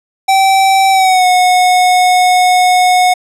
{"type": "tone with pitch glide", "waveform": "square", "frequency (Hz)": [773, 729.6], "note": ["G5", "F#5"], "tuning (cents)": [-24, -24], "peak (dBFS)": -7, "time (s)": [0.28, 3.14], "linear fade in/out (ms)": 10, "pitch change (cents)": -100, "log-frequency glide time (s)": [0.91, 1.26], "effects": ["low-pass 11000 Hz 12 dB/octave"]}